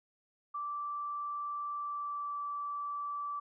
sine tone with pitch glide, 1168 to 1159.9 Hz, D6 to D6, -10 to -22 cents, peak -35 dBFS, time 0.54-3.4 s, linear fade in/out 10 ms, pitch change -12 cents, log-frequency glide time 1.76-2.4 s, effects none

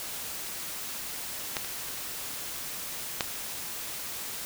clicks, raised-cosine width 0.2 ms, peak -11 / -20 / -22 / -8 dBFS, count 4, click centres 1.568 / 1.647 / 1.885 / 3.208 s, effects white hiss -37 dBFS RMS until 4.45 s

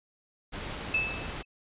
pink noise, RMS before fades -37 dBFS, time 0.52-1.43 s, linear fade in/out 20 ms
sine tone with exponential decay, 2620 Hz, E7, 11 cents flat, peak -22 dBFS, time 0.94-1.45 s, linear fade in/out 5 ms, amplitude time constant 110 ms
effects resampled to 8000 Hz

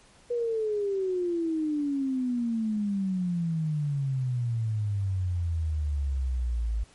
sine exponential sweep, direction down, 486.5 to 53.3 Hz, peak -25 dBFS, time 0.3-6.84 s, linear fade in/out 10 ms, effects pink hiss -57 dBFS RMS until 6.94 s + MP3 48 kbps

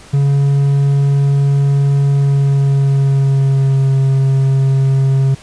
triangle tone with pitch glide, 140 to 135 Hz, C#3 to C#3, +18 to -45 cents, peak -7 dBFS, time 0.13-5.35 s, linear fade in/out 10 ms, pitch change -63 cents, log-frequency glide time 2.13-3.93 s, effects pink hiss -39 dBFS RMS until 5.42 s + resampled to 22050 Hz

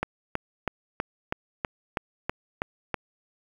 click train, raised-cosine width 0.5 ms, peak -11 dBFS, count 10, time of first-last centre 0.03-2.943 s, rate 3.09 Hz, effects 7-bit

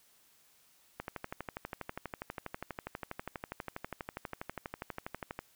click train, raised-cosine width 0.5 ms, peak -23 dBFS, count 55, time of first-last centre 1-5.39 s, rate 12.3 Hz, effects white hiss -66 dBFS RMS until 5.55 s

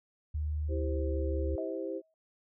sine tone with pitch glide, 75.8 to 72.67 Hz, D#2 to D2, -45 to -18 cents, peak -30 dBFS, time 0.34-1.56 s, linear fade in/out 10 ms, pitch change -73 cents, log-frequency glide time 0.67-1.05 s
sine chord, C major, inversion first, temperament just, 327 / 392.4 / 523.3 Hz, E4 / G4 / C5, -14 / +2 / 0 cents, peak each -38 / -38 / -38 dBFS, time 0.68-2.02 s, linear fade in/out 50 ms
sine tone with exponential decay, 640 Hz, D#5, 49 cents sharp, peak -34 dBFS, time 1.58-2.14 s, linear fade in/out 1 ms, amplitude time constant 120 ms
effects none

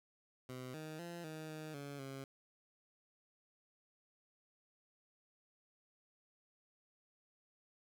15% pulse tone with pitch steps, 127.7 / 156 / 171.8 / 156.8 / 155.5 / 141.9 / 135.6 Hz, C3 / D#3 / F3 / D#3 / D#3 / C#3 / C#3, -42 / +5 / -28 / +14 / -1 / +41 / -38 cents, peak -39 dBFS, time 0.49-2.24 s, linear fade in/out 2 ms, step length 250 ms, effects none

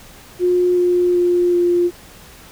sine tone with pitch steps, 358.3 / 355.6 / 353 / 350.3 Hz, F4 / F4 / F4 / F4, +44 / +31 / +19 / +5 cents, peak -12 dBFS, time 0.39-1.91 s, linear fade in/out 50 ms, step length 380 ms, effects pink hiss -42 dBFS RMS until 2.51 s

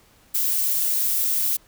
violet noise, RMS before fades -22 dBFS, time 0.34-1.57 s, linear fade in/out 10 ms, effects pink hiss -56 dBFS RMS until 1.67 s

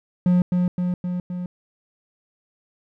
triangle tone with echo, 179 Hz, F3, 43 cents sharp, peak -12 dBFS, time 0.26-0.42 s, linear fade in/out 2 ms, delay 260 ms, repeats 4, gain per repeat -3 dB, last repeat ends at 1.46 s, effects none

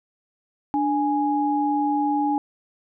sine tone pair together, 293.7 / 830.6 Hz, D4 / G#5, 0 / 0 cents, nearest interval octave + tritone, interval 1800 cents, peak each -22 dBFS, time 0.74-2.38 s, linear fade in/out 0 ms, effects none

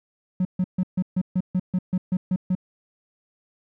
triangle tone bursts, 183.2 Hz, F#3, 17 cents flat, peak -16 dBFS, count 12, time 0.4-2.552 s, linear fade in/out 5 ms, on 51 ms, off 140 ms, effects tanh soft clip ceiling -14 dBFS

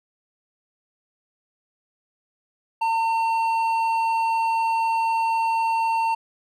triangle tone with hard clipping, 906 Hz, A#5, 50 cents flat, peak -21 dBFS, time 2.81-6.15 s, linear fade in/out 10 ms, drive 10 dB, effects none

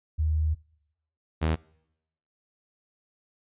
sine / sawtooth tone pair in turn, 77.8 / 79.3 Hz, D#2 / D#2, 0 / +33 cents, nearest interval unison, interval 33 cents, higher second, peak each -22 / -19 dBFS, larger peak second, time 0.18-0.55 / 1.41-1.56 s, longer first, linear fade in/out 20 ms, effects noise-tail reverb RT60 0.8 s tail -24 dB re dry + resampled to 8000 Hz

